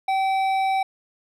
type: tone with hard clipping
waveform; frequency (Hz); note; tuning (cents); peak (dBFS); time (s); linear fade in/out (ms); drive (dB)
sine; 770; G5; -31; -21; 0.08-0.83; 5; 9
effects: none